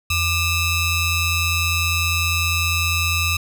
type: ring-modulated tone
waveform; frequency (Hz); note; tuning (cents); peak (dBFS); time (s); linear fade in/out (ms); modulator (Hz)
sawtooth; 1275; D#6; +42; -11; 0.1-3.37; 5; 1360
effects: none